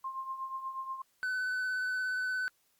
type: tone with tremolo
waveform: sine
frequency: 1059 Hz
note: C6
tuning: 21 cents sharp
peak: -33 dBFS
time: 0.04-1.02 s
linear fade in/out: 5 ms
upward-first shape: triangle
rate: 8.3 Hz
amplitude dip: 70%
type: tone with vibrato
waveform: triangle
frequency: 1507 Hz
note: F#6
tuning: 31 cents sharp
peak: -29 dBFS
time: 1.23-2.48 s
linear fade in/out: 0 ms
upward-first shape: sine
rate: 17 Hz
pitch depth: 12 cents each way
effects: white hiss -72 dBFS RMS until 2.79 s + Opus 48 kbps